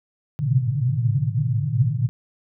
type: band-pass noise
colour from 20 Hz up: pink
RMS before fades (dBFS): -21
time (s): 0.39-2.09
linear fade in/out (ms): 0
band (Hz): 110 to 150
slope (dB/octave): 96
effects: none